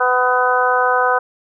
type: harmonic tone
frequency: 250.7 Hz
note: B3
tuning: 26 cents sharp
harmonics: 2 / 3 / 4 / 5 / 6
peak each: -19 / -19 / -19 / -19 / -19 dBFS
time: 0-1.19 s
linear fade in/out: 10 ms
effects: none